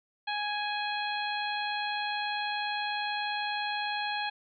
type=harmonic tone with a mistuned harmonic; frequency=830.6 Hz; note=G#5; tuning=in tune; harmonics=1 / 2 / 3 / 4 / 5; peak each=-33 / -36 / -38 / -39 / -40 dBFS; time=0.27-4.3 s; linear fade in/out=10 ms; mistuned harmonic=3; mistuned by=+16 cents; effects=none